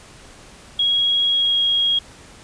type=tone with pitch glide; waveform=sine; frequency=3307 to 3282 Hz; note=G#7 to G#7; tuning=-8 to -21 cents; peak=-15 dBFS; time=0.79-1.99 s; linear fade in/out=5 ms; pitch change=-13 cents; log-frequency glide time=1.29-1.59 s; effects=pink hiss -44 dBFS RMS until 2.43 s + resampled to 22050 Hz